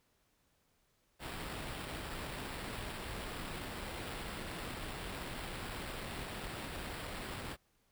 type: noise with sample-and-hold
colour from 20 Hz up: pink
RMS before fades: -43 dBFS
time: 1.19-7.57 s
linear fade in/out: 50 ms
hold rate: 6300 Hz
effects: pink hiss -75 dBFS RMS until 7.91 s